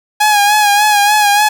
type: tone with vibrato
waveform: sawtooth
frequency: 830.6 Hz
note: G#5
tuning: in tune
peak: -4 dBFS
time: 0.2-1.49 s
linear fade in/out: 10 ms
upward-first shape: sine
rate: 3.4 Hz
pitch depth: 44 cents each way
effects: 7-bit